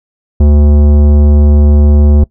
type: tone with tanh clipping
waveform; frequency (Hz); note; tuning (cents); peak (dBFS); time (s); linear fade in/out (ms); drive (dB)
sine; 73.42; D2; 0; -5; 0.4-2.24; 5; 15
effects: noise-tail reverb RT60 0.1 s tail -21 dB re dry